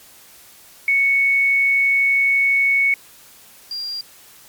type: tone pair in turn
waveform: sine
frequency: 2217 / 4777 Hz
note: C#7 / D8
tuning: 0 / +29 cents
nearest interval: octave + minor second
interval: 1329 cents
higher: second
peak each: -13 / -24 dBFS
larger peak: first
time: 0.88-2.94 / 3.71-4.01 s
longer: first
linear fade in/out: 2 ms
effects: white hiss -46 dBFS RMS until 4.48 s + MP3 96 kbps